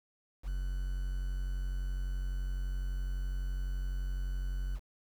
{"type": "tone with quantisation", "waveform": "triangle", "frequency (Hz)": 45.92, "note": "F#1", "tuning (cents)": -12, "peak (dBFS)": -30, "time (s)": [0.43, 4.8], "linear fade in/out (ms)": 50, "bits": 9, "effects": []}